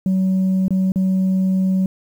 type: tone with dropouts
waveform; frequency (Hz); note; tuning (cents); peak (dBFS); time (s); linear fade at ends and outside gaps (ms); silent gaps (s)
sine; 188.5; F#3; +32; -12; 0.06-1.86; 2; 0.682-0.706 / 0.92-0.958
effects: tanh soft clip ceiling -13 dBFS + 8-bit